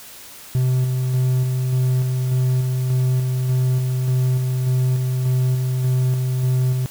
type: tone with tremolo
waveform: triangle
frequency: 128 Hz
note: C3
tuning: 38 cents flat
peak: -13 dBFS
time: 0.55-6.86 s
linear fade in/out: 0 ms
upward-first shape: square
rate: 1.7 Hz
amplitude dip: 30%
effects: white hiss -40 dBFS RMS until 6.9 s